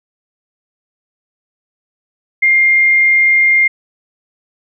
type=tone; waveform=sine; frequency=2114 Hz; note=C7; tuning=17 cents sharp; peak=-7 dBFS; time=2.42-3.68 s; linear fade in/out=10 ms; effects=none